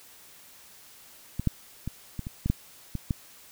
clicks, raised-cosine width 5 ms, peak -17 / -10 / -19 / -20 / -22 / -15 / -10 / -18 / -13 dBFS, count 9, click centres 1.396 / 1.473 / 1.876 / 2.193 / 2.269 / 2.46 / 2.5 / 2.953 / 3.108 s, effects white hiss -52 dBFS RMS until 3.51 s

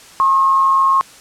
sine tone with amplitude modulation, 1077 Hz, C6, 50 cents sharp, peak -8 dBFS, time 0.2-1.01 s, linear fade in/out 0 ms, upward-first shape sine, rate 167 Hz, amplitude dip 40%, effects white hiss -41 dBFS RMS until 1.2 s + low-pass 9000 Hz 12 dB/octave

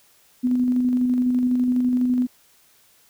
sine tone with tremolo, 249.6 Hz, B3, 19 cents sharp, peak -16 dBFS, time 0.43-2.27 s, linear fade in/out 20 ms, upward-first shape square, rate 12 Hz, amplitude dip 25%, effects white hiss -57 dBFS RMS until 3.09 s

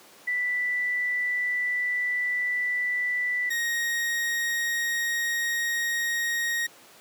sine / 40% pulse tone pair in turn, 1975.5 / 1874.5 Hz, B6 / A#6, 0 / +9 cents, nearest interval minor second, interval 91 cents, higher first, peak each -24 dBFS, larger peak neither, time 0.27-3.5 / 3.5-6.67 s, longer first, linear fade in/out 10 ms, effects pink hiss -51 dBFS RMS until 7 s + high-pass 300 Hz 12 dB/octave

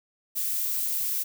violet noise, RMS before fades -28 dBFS, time 0.35-1.24 s, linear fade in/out 20 ms, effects none

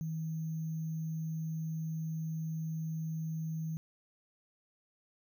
sine tone with sample-and-hold, 160 Hz, D#3, 49 cents sharp, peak -34 dBFS, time 0.01-3.77 s, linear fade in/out 0 ms, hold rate 6300 Hz, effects none

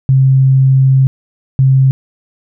sine tone pair in turn, 133.2 / 133.2 Hz, C3 / C3, +31 / +31 cents, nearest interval unison, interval 0 cents, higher neither, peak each -5 dBFS, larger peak neither, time 0.09-1.07 / 1.59-1.91 s, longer first, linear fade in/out 0 ms, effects none

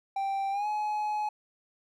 triangle tone with pitch glide, 784 to 845.1 Hz, G5 to G#5, 0 to +30 cents, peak -26 dBFS, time 0.16-1.29 s, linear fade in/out 5 ms, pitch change +130 cents, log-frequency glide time 0.51-0.67 s, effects none

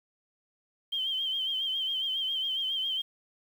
sine tone with vibrato, 3136 Hz, G7, in tune, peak -28 dBFS, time 0.92-3.02 s, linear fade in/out 10 ms, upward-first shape sine, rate 7.3 Hz, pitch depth 56 cents each way, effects 9-bit

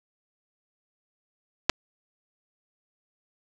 clicks, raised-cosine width 0.2 ms, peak -3 dBFS, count 2, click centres 1.695 / 1.698 s, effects none

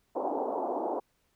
white band-pass noise, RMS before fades -32 dBFS, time 0.15-1 s, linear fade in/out 10 ms, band 260 to 910 Hz, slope 48 dB/octave, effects pink hiss -73 dBFS RMS until 1.35 s

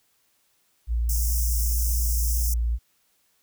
sine tone, 57.9 Hz, A#1, 11 cents flat, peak -21 dBFS, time 0.87-2.79 s, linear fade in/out 50 ms
white high-pass noise, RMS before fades -30 dBFS, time 1.09-2.54 s, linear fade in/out 5 ms, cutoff 5200 Hz, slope 96 dB/octave
effects white hiss -67 dBFS RMS until 3.42 s

